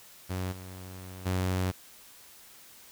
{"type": "tone with level steps", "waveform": "sawtooth", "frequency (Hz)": 92.5, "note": "F#2", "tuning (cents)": 0, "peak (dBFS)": [-27, -38, -23], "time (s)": [0.29, 1.72], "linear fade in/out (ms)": 20, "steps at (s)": [0.51, 1.25], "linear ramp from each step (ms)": 20, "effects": ["white hiss -53 dBFS RMS until 2.91 s"]}